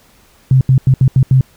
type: tone bursts at uneven times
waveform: sine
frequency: 131.3 Hz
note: C3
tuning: 6 cents sharp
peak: -5 dBFS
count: 6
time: 0.51-0.61 / 0.69-0.78 / 0.87-0.94 / 1.01-1.08 / 1.16-1.23 / 1.31-1.41 s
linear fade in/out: 2 ms
effects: pink hiss -49 dBFS RMS until 1.56 s